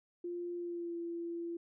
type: tone with pitch glide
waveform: sine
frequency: 349.2 to 339.7 Hz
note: F4 to F4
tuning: 0 to -48 cents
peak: -37 dBFS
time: 0.24-1.57 s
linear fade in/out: 5 ms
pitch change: -48 cents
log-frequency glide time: 0.56-0.97 s
effects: none